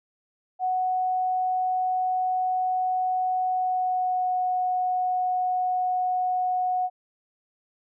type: tone with pitch glide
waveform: sine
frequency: 740 to 733.6 Hz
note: F#5 to F#5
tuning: 0 to -15 cents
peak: -22 dBFS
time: 0.59-6.9 s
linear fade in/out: 50 ms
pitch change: -15 cents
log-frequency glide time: 3.49-4.36 s
effects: none